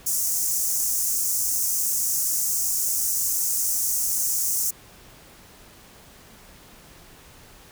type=high-pass noise; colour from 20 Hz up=pink; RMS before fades=-24 dBFS; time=0.06-4.71 s; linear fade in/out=10 ms; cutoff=5900 Hz; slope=48 dB/octave; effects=pink hiss -49 dBFS RMS until 7.71 s